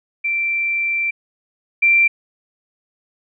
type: tone pair in turn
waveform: sine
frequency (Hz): 2349 / 2357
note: D7 / D7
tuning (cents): 0 / +6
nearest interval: unison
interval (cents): 6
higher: second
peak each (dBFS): -17 / -10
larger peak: second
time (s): 0.24-1.11 / 1.82-2.08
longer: first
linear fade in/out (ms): 10
effects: none